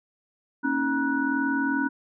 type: tone cluster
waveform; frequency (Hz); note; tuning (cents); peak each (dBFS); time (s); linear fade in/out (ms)
sine; 232.9 / 275 / 315.5 / 953 / 1479; A#3 / C#4 / D#4 / A#5 / F#6; -1 / -14 / +24 / +38 / -1; -34 / -25 / -32 / -32 / -28; 0.63-1.89; 20
effects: none